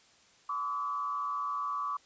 sine tone with frequency modulation, 1144 Hz, D6, 46 cents flat, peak -31 dBFS, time 0.49-1.97 s, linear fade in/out 5 ms, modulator 119 Hz, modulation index 0.7, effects white hiss -62 dBFS RMS until 2.05 s + resampled to 16000 Hz

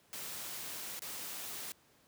white noise with dropouts, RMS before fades -43 dBFS, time 0.13-1.72 s, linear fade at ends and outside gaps 0 ms, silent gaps 0.993-1.02 s, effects pink hiss -67 dBFS RMS until 2.07 s + high-pass 100 Hz 12 dB/octave

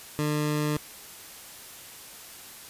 20% pulse tone, 150 Hz, D3, 37 cents sharp, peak -20 dBFS, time 0.19-0.77 s, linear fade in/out 0 ms, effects white hiss -45 dBFS RMS until 2.69 s + resampled to 32000 Hz

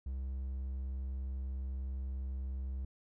triangle tone, 65.8 Hz, C2, 10 cents sharp, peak -34 dBFS, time 0.06-2.85 s, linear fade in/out 5 ms, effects none

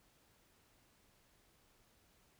silence, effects pink hiss -71 dBFS RMS until 2.39 s

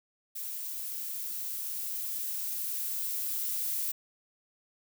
violet noise with level ramp, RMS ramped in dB -38 to -32 dBFS, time 0.35-3.92 s, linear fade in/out 10 ms, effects none

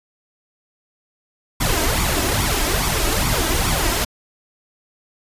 pink noise with flanger, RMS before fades -19 dBFS, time 1.6-4.05 s, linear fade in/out 10 ms, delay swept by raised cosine 0.86 to 3.16 ms, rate 2.4 Hz, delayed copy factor +0.65, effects resampled to 32000 Hz

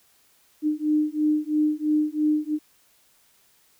sine beating tone pair, 302.1 / 305.1 Hz, D4 / D#4, +49 / -34 cents, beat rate 3 Hz, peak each -23 dBFS, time 0.62-2.59 s, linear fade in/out 50 ms, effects white hiss -61 dBFS RMS until 3.79 s

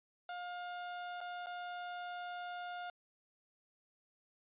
30% pulse tone with dropouts, 710 Hz, F5, 28 cents sharp, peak -39 dBFS, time 0.29-2.9 s, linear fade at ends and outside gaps 2 ms, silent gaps 1.206-1.212 / 1.461-1.468 s, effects resampled to 8000 Hz

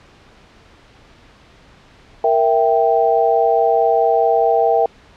sine chord, E diminished, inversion second, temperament equal, 466.2 / 659.3 / 784 Hz, Bb4 / E5 / G5, 0 / 0 / 0 cents, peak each -16 dBFS, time 2.24-4.86 s, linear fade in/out 2 ms, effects pink hiss -47 dBFS RMS until 5.16 s + low-pass 4000 Hz 12 dB/octave

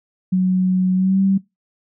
sine tone with pitch glide, 185 to 193.75 Hz, F#3 to G3, 0 to -20 cents, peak -13 dBFS, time 0.32-1.38 s, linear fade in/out 10 ms, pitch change +80 cents, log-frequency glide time 0.95-1.2 s, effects noise-tail reverb RT60 0.2 s tail -21 dB re dry

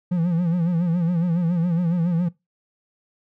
triangle tone with vibrato, 171.8 Hz, F3, 28 cents flat, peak -16 dBFS, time 0.11-2.29 s, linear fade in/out 10 ms, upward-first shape sine, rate 7.2 Hz, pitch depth 92 cents each way, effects noise-tail reverb RT60 0.2 s tail -21 dB re dry

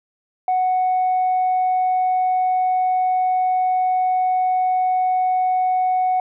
sine tone, 740 Hz, F#5, in tune, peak -14 dBFS, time 0.48-6.2 s, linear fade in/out 2 ms, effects tanh soft clip ceiling -13 dBFS

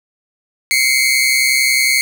sawtooth tone pair together, 2102 / 2233 Hz, C7 / C#7, +7 / +12 cents, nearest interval minor second, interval 105 cents, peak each -11 dBFS, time 0.71-2.01 s, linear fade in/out 0 ms, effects none

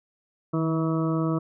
harmonic tone with a mistuned harmonic, 161.7 Hz, E3, 33 cents flat, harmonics 1 / 2 / 3 / 4 / 6 / 7 / 8, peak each -25 / -26 / -34 / -35 / -41 / -36 / -37 dBFS, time 0.53-1.39 s, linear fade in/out 10 ms, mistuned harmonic 1, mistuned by -29 cents, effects none

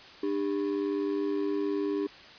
triangle ring-modulated tone, 349.2 Hz, F4, in tune, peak -22 dBFS, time 0.23-2.07 s, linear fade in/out 5 ms, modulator 49.6 Hz, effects white hiss -49 dBFS RMS until 2.38 s + resampled to 11025 Hz

